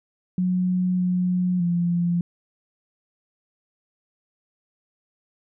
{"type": "tone with pitch steps", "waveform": "sine", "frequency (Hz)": [182.2, 180.8, 173.1], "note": ["F#3", "F#3", "F3"], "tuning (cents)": [-26, -40, -15], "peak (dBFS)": -19, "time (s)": [0.38, 2.21], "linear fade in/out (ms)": 2, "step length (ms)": 610, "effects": []}